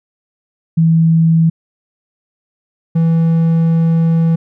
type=tone pair in turn; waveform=sine / triangle; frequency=163.4 / 164.54 Hz; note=E3 / E3; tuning=-15 / -3 cents; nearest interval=unison; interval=12 cents; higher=second; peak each=-7 dBFS; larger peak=neither; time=0.77-1.5 / 2.95-4.36 s; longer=second; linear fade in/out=10 ms; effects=none